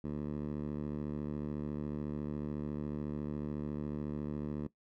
10% pulse tone with band-pass filter, 74 Hz, D2, 14 cents sharp, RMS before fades -38 dBFS, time 0.04-4.67 s, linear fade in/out 5 ms, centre 220 Hz, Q 1, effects noise-tail reverb RT60 0.1 s tail -18 dB re dry

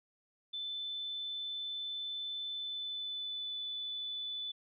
sine tone with pitch glide, 3520 to 3486 Hz, A7 to A7, 0 to -17 cents, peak -37 dBFS, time 0.53-4.52 s, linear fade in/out 10 ms, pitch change -17 cents, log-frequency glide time 2.5-3.62 s, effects none

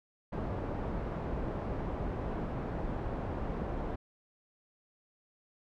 pink low-pass noise, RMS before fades -36 dBFS, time 0.32-3.96 s, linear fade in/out 10 ms, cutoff 860 Hz, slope 12 dB/octave, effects none

